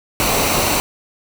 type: noise with comb filter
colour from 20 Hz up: pink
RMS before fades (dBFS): -17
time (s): 0.2-0.8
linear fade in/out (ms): 0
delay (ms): 0.59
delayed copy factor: -0.5
effects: none